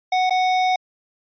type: tone with dropouts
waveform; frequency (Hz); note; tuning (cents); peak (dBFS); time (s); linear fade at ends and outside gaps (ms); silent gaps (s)
square; 740; F#5; 0; -17; 0.12-0.76; 5; 0.297-0.306
effects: resampled to 11025 Hz